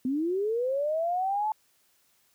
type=linear sweep; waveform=sine; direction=up; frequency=246.9 to 877 Hz; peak=-25 dBFS; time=0.05-1.52 s; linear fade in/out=2 ms; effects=white hiss -67 dBFS RMS until 2.34 s + high-pass 60 Hz 12 dB/octave